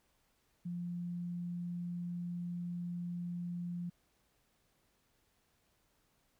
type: tone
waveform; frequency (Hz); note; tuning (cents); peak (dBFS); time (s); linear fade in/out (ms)
sine; 174.61; F3; 0; -37; 0.65-3.9; 10
effects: pink hiss -75 dBFS RMS until 6.39 s